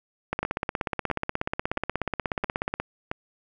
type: two click trains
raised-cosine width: 0.5 ms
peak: -12 / -11 dBFS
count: 5 / 42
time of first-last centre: 0.43-3.115 / 0.33-2.8 s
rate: 1.49 / 16.6 Hz
effects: none